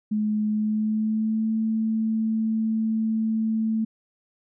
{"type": "tone with pitch glide", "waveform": "sine", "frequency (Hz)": [212.6, 221.1], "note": ["G#3", "A3"], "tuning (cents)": [41, 9], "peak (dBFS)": -21, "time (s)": [0.11, 3.85], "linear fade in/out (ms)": 10, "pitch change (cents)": 68, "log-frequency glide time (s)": [0.48, 1.52], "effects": []}